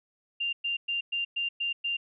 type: tone bursts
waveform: sine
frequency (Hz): 2789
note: F7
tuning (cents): -3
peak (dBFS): -27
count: 7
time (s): 0.4-1.97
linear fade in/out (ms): 10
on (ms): 130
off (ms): 110
effects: none